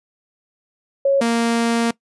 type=tone pair in turn; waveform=sine / sawtooth; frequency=551 / 232.4 Hz; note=C#5 / A#3; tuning=-11 / -5 cents; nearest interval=octave + minor third; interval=1494 cents; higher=first; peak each=-12 dBFS; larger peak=neither; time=1.05-1.21 / 1.21-1.91 s; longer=second; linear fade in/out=5 ms; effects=noise-tail reverb RT60 0.1 s tail -21 dB re dry + resampled to 24000 Hz